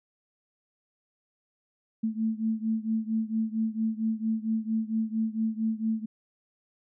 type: beating tone pair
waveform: sine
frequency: 220 / 224.4 Hz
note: A3 / A3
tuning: 0 / +34 cents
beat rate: 4.4 Hz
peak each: -28 / -30 dBFS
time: 2.03-6.06 s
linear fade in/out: 10 ms
effects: none